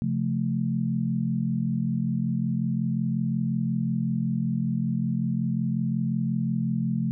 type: chord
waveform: sine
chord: F major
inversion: second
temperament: equal with one note detuned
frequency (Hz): 134.26 / 174.61 / 220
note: C3 / F3 / A3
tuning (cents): +45 / 0 / 0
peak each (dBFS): -28 / -28 / -27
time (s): 0.02-7.11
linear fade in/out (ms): 0
effects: none